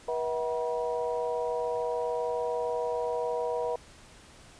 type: harmonic tone with a mistuned harmonic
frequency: 160.8 Hz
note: E3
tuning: 43 cents flat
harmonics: 3 / 4 / 5 / 6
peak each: -30 / -34 / -38 / -36 dBFS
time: 0.08-3.76 s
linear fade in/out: 5 ms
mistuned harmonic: 5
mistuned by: -120 cents
effects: pink hiss -53 dBFS RMS until 4.59 s + resampled to 22050 Hz